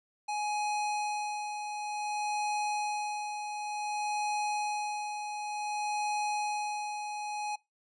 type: tone with tremolo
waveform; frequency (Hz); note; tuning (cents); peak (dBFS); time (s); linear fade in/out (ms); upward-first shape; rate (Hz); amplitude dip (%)
square; 837; G#5; +13; -30; 0.28-7.56; 10; sine; 0.55; 50
effects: noise-tail reverb RT60 0.2 s tail -21 dB re dry + resampled to 22050 Hz